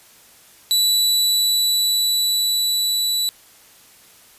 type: tone with level ramp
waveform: sawtooth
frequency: 3951 Hz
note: B7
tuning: in tune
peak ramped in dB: -11 to -15 dBFS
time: 0.71-3.29 s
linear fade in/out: 0 ms
effects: white hiss -49 dBFS RMS until 4.38 s + resampled to 32000 Hz